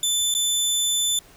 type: tone with dropouts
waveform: 20% pulse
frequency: 3520 Hz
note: A7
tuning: in tune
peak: -14 dBFS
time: 0.03-1.19 s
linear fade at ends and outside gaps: 2 ms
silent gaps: 0.341-0.349 s
effects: pink hiss -51 dBFS RMS until 1.36 s